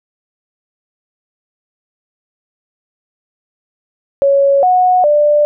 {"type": "tone with pitch steps", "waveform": "sine", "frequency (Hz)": [556, 732, 592], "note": ["C#5", "F#5", "D5"], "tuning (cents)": [5, -19, 14], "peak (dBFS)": -7, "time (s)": [4.22, 5.45], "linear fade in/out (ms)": 0, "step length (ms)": 410, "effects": []}